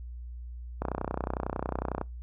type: click train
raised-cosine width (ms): 1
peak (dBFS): -16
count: 38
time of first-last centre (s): 0.82-2.014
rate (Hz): 31
effects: noise-tail reverb RT60 0.2 s tail -25 dB re dry + added 60 Hz sine -38 dBFS peak until 2.22 s